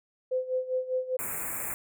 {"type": "tone with tremolo", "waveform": "sine", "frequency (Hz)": 512, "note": "C5", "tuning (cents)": -38, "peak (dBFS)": -24, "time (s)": [0.31, 1.17], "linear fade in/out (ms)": 10, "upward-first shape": "sine", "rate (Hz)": 5, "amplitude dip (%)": 80}
{"type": "band-stop noise", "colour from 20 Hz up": "white", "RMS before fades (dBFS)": -34, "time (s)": [1.19, 1.74], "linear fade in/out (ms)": 0, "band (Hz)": [2500, 7100], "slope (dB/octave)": 96}
{"effects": []}